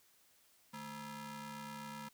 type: ring-modulated tone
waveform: sawtooth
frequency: 370 Hz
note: F#4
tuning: in tune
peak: -38 dBFS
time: 0.73-2.09 s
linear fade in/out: 10 ms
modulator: 589 Hz
effects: white hiss -69 dBFS RMS until 2.13 s